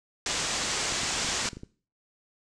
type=low-pass noise; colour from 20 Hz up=white; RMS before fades=-30 dBFS; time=0.26-1.49 s; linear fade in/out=2 ms; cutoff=7900 Hz; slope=48 dB/octave
type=clicks; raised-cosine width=3 ms; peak=-27 dBFS; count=8; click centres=0.924 / 1.033 / 1.247 / 1.289 / 1.457 / 1.532 / 1.57 / 1.634 s
effects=noise-tail reverb RT60 0.4 s tail -19 dB re dry